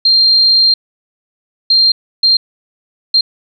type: tone bursts at uneven times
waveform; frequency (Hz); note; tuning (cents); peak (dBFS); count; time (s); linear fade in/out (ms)
sine; 4186; C8; 0; -6; 4; 0.05-0.74 / 1.7-1.92 / 2.23-2.37 / 3.14-3.21; 5
effects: none